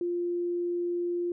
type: tone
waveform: sine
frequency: 349.2 Hz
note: F4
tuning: in tune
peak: -27 dBFS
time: 0.01-1.32 s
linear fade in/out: 2 ms
effects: none